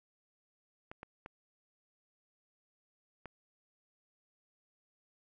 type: clicks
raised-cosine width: 0.5 ms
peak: -30 dBFS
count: 4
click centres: 0.915 / 1.031 / 1.261 / 3.257 s
effects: none